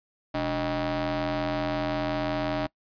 sawtooth ring-modulated tone, 166.1 Hz, E3, 13 cents sharp, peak -19 dBFS, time 0.34-2.67 s, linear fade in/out 10 ms, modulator 458 Hz, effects noise-tail reverb RT60 0.1 s tail -23 dB re dry + resampled to 11025 Hz

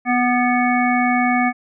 harmonic tone with a mistuned harmonic, 246.9 Hz, B3, in tune, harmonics 1 / 3 / 5 / 7 / 9, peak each -18 / -19 / -25 / -25 / -22 dBFS, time 0.05-1.53 s, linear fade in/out 50 ms, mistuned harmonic 5, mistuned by -24 cents, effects none

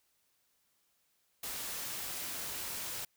white noise, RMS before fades -40 dBFS, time 1.43-3.05 s, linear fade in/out 5 ms, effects white hiss -75 dBFS RMS until 3.16 s

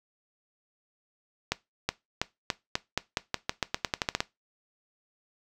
accelerating click train, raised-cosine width 0.2 ms, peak -8 dBFS, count 17, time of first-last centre 1.52-4.205 s, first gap 370 ms, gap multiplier 0.88, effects noise-tail reverb RT60 0.2 s tail -19 dB re dry

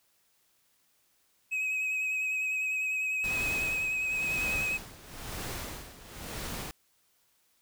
triangle tone with vibrato, 2540 Hz, D#7, 35 cents sharp, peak -27 dBFS, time 1.51-4.78 s, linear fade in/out 20 ms, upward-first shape sine, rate 10 Hz, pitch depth 22 cents each way
pink noise with tremolo, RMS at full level -37 dBFS, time 3.24-6.71 s, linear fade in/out 0 ms, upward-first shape sine, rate 1 Hz, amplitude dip 80%
effects white hiss -70 dBFS RMS until 7.61 s

